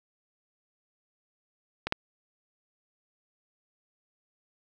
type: clicks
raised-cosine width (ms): 0.3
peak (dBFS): -14 / -9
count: 2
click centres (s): 1.87 / 1.924
effects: none